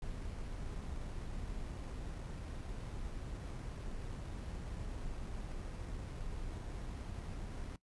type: noise with sample-and-hold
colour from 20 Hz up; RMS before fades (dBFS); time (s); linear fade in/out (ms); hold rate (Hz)
brown; -43; 0.02-7.76; 2; 7350
effects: noise-tail reverb RT60 0.1 s tail -19 dB re dry + resampled to 24000 Hz